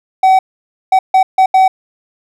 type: tone bursts at uneven times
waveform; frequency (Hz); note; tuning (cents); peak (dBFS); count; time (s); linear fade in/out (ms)
triangle; 758; F#5; +42; -3; 5; 0.23-0.39 / 0.92-0.99 / 1.14-1.23 / 1.38-1.46 / 1.54-1.68; 5
effects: none